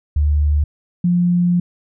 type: tone pair in turn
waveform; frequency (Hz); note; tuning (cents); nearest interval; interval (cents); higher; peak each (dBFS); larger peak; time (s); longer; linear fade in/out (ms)
sine; 74 / 176; D2 / F3; +14 / +14; octave + minor third; 1500; second; -12; neither; 0.16-0.64 / 1.04-1.6; second; 5
effects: none